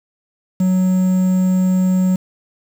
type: tone with quantisation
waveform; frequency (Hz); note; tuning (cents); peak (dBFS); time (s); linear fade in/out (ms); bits
triangle; 185; F#3; 0; -10; 0.6-2.16; 5; 6
effects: none